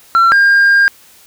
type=tone pair in turn; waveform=sine; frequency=1356 / 1607.4 Hz; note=E6 / G6; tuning=+49 / +43 cents; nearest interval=minor third; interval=294 cents; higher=second; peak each=-3 dBFS; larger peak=neither; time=0.15-0.32 / 0.32-0.88 s; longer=second; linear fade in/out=0 ms; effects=tanh soft clip ceiling -5 dBFS + white hiss -44 dBFS RMS until 1.26 s